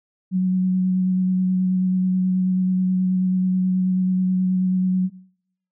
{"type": "tone with vibrato", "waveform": "sine", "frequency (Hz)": 185, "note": "F#3", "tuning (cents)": 0, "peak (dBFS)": -16, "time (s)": [0.31, 5.1], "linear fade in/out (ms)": 50, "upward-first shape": "square", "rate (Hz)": 9.3, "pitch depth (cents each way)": 9, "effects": ["noise-tail reverb RT60 0.7 s tail -20 dB re dry"]}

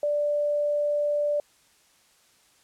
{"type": "tone", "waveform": "sine", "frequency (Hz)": 587.3, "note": "D5", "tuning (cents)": 0, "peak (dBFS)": -22, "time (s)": [0.03, 1.4], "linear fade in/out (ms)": 2, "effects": ["white hiss -61 dBFS RMS until 2.63 s", "low-pass 10000 Hz 12 dB/octave"]}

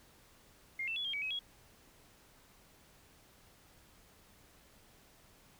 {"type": "tone with pitch steps", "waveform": "sine", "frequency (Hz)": [2122, 2670, 3399, 3214, 2275, 2549, 3318], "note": ["C7", "E7", "G#7", "G7", "C#7", "D#7", "G#7"], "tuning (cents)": [24, 22, 39, 43, 44, 41, -2], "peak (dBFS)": -35, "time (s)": [0.79, 1.392], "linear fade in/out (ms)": 5, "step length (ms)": 86, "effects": ["pink hiss -63 dBFS RMS until 5.59 s"]}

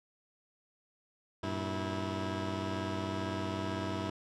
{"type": "tone cluster", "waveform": "15% pulse", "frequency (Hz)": [95.8, 115.7, 325.3], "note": ["G2", "A#2", "E4"], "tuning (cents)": [-39, -13, -23], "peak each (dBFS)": [-30, -38, -31], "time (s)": [1.43, 4.1], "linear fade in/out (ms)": 5, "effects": ["low-pass 5000 Hz 12 dB/octave"]}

